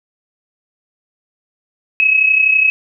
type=tone pair together; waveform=sine; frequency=2537 / 2569 Hz; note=D#7 / E7; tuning=+33 / -45 cents; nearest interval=unison; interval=22 cents; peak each=-16 / -10 dBFS; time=2-2.7 s; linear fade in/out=0 ms; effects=none